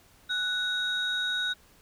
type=tone pair together; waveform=sine; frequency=1480 / 3784 Hz; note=F#6 / A#7; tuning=0 / +25 cents; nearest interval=octave + major third; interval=1625 cents; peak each=-28 dBFS; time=0.29-1.54 s; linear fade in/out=20 ms; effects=tanh soft clip ceiling -22 dBFS + pink hiss -59 dBFS RMS until 1.81 s